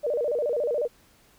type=tone with vibrato; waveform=sine; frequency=533 Hz; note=C5; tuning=32 cents sharp; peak=-23 dBFS; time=0.03-0.88 s; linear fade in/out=20 ms; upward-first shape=square; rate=14 Hz; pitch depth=190 cents each way; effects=pink hiss -59 dBFS RMS until 1.38 s